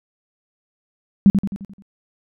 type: tone with echo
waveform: sine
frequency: 198 Hz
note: G3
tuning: 18 cents sharp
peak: -6 dBFS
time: 1.26-1.3 s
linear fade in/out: 0 ms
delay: 87 ms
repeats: 6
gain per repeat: -6 dB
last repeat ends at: 1.822 s
effects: none